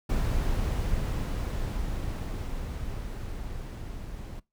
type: noise with level ramp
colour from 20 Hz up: brown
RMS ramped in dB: -26 to -39 dBFS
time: 0.09-4.4 s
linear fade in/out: 10 ms
effects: noise-tail reverb RT60 0.2 s tail -21 dB re dry